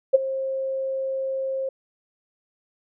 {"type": "tone with ADSR envelope", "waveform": "sine", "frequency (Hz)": 533, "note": "C5", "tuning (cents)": 32, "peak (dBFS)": -8, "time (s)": [0.13, 1.69], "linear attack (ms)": 18, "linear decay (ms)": 19, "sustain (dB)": -16, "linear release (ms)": 4, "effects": []}